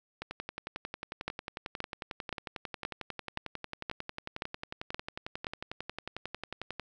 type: two click trains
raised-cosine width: 0.3 ms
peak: -21 / -17 dBFS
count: 74 / 9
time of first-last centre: 0.22-6.797 / 1.28-5.468 s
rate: 11.1 / 1.91 Hz
effects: none